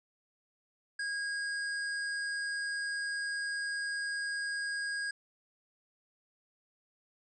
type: tone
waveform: square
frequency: 1635 Hz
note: G#6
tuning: 28 cents flat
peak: -34 dBFS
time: 0.99-5.11 s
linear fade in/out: 5 ms
effects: resampled to 22050 Hz